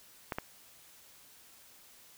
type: clicks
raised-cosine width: 0.5 ms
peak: -19 dBFS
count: 2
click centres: 0.322 / 0.385 s
effects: white hiss -58 dBFS RMS until 2.17 s